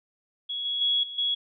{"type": "tone with level steps", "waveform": "sine", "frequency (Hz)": 3345, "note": "G#7", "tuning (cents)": 12, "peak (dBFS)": [-29, -26, -21, -35, -23], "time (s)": [0.49, 1.35], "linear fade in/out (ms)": 10, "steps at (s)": [0.65, 0.81, 1.03, 1.18], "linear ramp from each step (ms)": 5, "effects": []}